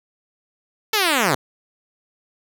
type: linear sweep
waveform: 5% pulse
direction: down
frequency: 450.7 to 120 Hz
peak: -5 dBFS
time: 0.93-1.35 s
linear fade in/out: 5 ms
effects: none